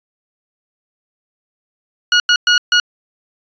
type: tone bursts at uneven times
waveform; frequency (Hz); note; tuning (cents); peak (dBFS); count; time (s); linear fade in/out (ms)
20% pulse; 1449; F#6; -37; -4; 4; 2.12-2.2 / 2.29-2.36 / 2.47-2.58 / 2.72-2.8; 2
effects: resampled to 16000 Hz